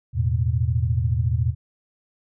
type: chord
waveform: sine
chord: E suspended fourth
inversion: none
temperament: equal with one note detuned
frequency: 82.41 / 109.43 / 123.47 Hz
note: E2 / A2 / B2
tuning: 0 / -9 / 0 cents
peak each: -23 dBFS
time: 0.13-1.55 s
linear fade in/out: 50 ms
effects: none